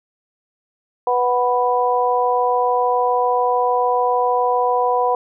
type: harmonic tone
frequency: 246.9 Hz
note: B3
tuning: in tune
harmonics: 2 / 3 / 4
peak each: -19 / -19 / -19 dBFS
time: 1.07-5.15 s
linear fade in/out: 2 ms
effects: none